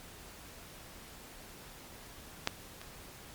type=clicks; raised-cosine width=0.2 ms; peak=-11 / -28 dBFS; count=2; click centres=2.474 / 2.815 s; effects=pink hiss -51 dBFS RMS until 3.34 s + MP3 96 kbps